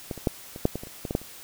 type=clicks; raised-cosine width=2 ms; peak=-17 / -25 / -8 / -24 / -6 / -17 / -24 / -30 / -18 / -15 / -9 / -30 dBFS; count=12; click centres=0.112 / 0.177 / 0.272 / 0.561 / 0.654 / 0.756 / 0.835 / 0.871 / 1.052 / 1.109 / 1.151 / 1.216 s; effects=white hiss -45 dBFS RMS until 1.43 s